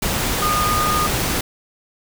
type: tone in noise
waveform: sine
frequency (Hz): 1225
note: D#6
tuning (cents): -27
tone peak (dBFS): -18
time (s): 0.42-1.07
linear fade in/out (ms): 5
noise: pink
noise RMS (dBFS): -21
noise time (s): 0.02-1.41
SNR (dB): 0
effects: none